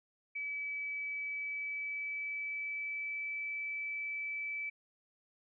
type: tone with pitch glide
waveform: sine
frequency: 2293 to 2309 Hz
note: D7 to D7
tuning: -42 to -30 cents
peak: -36 dBFS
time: 0.35-4.7 s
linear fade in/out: 10 ms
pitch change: +12 cents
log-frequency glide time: 1.26-3.29 s
effects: none